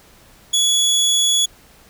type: tone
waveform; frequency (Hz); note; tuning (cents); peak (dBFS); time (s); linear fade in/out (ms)
25% pulse; 3385; G#7; +32; -10; 0.53-1.46; 10
effects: pink hiss -49 dBFS RMS until 1.89 s